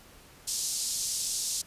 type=band-pass noise; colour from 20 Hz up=pink; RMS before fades=-32 dBFS; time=0.47-1.62 s; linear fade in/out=10 ms; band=4900 to 9800 Hz; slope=24 dB/octave; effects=pink hiss -54 dBFS RMS until 1.66 s + resampled to 32000 Hz